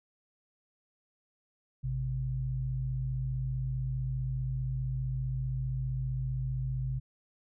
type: tone pair together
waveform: sine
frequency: 54.79 / 130.1 Hz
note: A1 / C3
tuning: -7 / -9 cents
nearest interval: octave + minor third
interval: 1498 cents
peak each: -36 / -31 dBFS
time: 1.83-7 s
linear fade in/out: 20 ms
effects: none